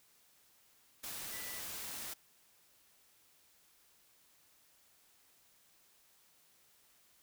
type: tone in noise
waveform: sine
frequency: 1977 Hz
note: B6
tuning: 1 cent sharp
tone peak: -50 dBFS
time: 1.32-1.6 s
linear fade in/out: 10 ms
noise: white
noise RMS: -44 dBFS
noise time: 1.03-2.14 s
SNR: -9 dB
effects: white hiss -68 dBFS RMS until 7.22 s